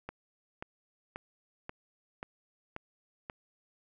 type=click train; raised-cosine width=0.5 ms; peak=-24 dBFS; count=7; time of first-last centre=0.09-3.299 s; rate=1.87 Hz; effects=none